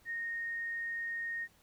sine tone, 1854 Hz, A#6, 10 cents flat, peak -35 dBFS, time 0.05-1.48 s, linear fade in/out 50 ms, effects pink hiss -66 dBFS RMS until 1.62 s

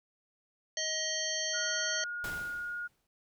harmonic tone, 630 Hz, D#5, 21 cents sharp, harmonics 1 / 3 / 5 / 7 / 9 / 10, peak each -40 / -38 / -39 / -37 / -40 / -38 dBFS, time 0.77-2.04 s, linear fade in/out 2 ms
sine tone, 1433 Hz, F6, 44 cents sharp, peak -35 dBFS, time 1.53-2.88 s, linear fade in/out 20 ms
pink noise with exponential decay, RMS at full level -40 dBFS, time 2.24-3.07 s, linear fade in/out 1 ms, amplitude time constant 180 ms
effects none

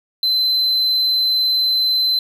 triangle tone, 4061 Hz, B7, 48 cents sharp, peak -13 dBFS, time 0.23-2.19 s, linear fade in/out 2 ms, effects none

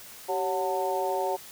sine tone cluster, 384.5 / 556 / 735 / 898 Hz, G4 / C#5 / F#5 / A5, -33 / +5 / -12 / +35 cents, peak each -31 dBFS, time 0.28-1.37 s, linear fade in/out 20 ms, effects white hiss -46 dBFS RMS until 1.51 s

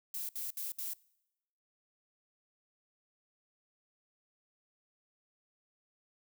violet noise bursts, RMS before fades -39 dBFS, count 4, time 0.14-0.935 s, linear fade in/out 2 ms, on 150 ms, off 65 ms, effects noise-tail reverb RT60 0.9 s tail -24 dB re dry

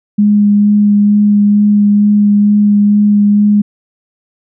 sine tone with vibrato, 206.3 Hz, G#3, 11 cents flat, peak -5 dBFS, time 0.18-3.62 s, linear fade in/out 10 ms, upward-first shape sine, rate 2.2 Hz, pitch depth 11 cents each way, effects none

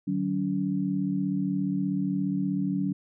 sine tone cluster, 151.7 / 188.5 / 283.6 Hz, D#3 / F#3 / C#4, -44 / +32 / +40 cents, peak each -34 / -27 / -29 dBFS, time 0.07-2.93 s, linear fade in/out 10 ms, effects none

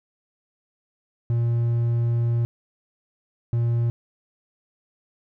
triangle tone bursts at uneven times, 117.7 Hz, A#2, 17 cents sharp, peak -17 dBFS, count 2, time 1.3-2.45 / 3.53-3.9 s, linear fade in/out 0 ms, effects none

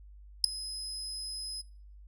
35% pulse tone with ADSR envelope, 5070 Hz, D#8, 32 cents sharp, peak -10 dBFS, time 0.44-1.62 s, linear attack 3 ms, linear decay 4 ms, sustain -24 dB, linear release 16 ms, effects noise-tail reverb RT60 0.5 s tail -21 dB re dry + added 50 Hz sine -49 dBFS peak until 2.07 s

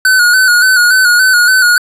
square tone with vibrato, 1480 Hz, F#6, in tune, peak -6 dBFS, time 0.05-1.78 s, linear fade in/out 2 ms, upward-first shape square, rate 3.5 Hz, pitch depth 44 cents each way, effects resampled to 32000 Hz

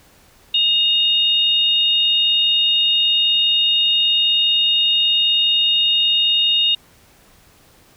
sine tone pair together, 2846 / 3705 Hz, F7 / A#7, +32 / -11 cents, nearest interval perfect fourth, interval 457 cents, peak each -16 dBFS, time 0.54-6.75 s, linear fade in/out 5 ms, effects pink hiss -51 dBFS RMS until 7.96 s

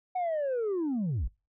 sine linear sweep, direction down, 749 to 38.89 Hz, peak -25 dBFS, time 0.15-1.28 s, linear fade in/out 10 ms, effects noise-tail reverb RT60 0.3 s tail -26 dB re dry + tanh soft clip ceiling -26 dBFS

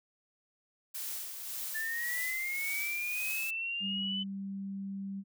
blue noise with tremolo, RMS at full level -38 dBFS, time 0.94-3.51 s, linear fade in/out 10 ms, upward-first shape sine, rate 1.8 Hz, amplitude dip 45%
sine linear sweep, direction up, 1746 to 3028 Hz, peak -33 dBFS, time 1.74-4.24 s, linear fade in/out 20 ms
sine tone, 196 Hz, G3, in tune, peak -36 dBFS, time 3.8-5.24 s, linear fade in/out 50 ms
effects none

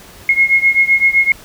sine beating tone pair, 2157 / 2164.8 Hz, C#7 / C#7, -48 / -42 cents, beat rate 7.8 Hz, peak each -11 / -13 dBFS, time 0.29-1.32 s, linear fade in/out 2 ms, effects pink hiss -39 dBFS RMS until 1.44 s

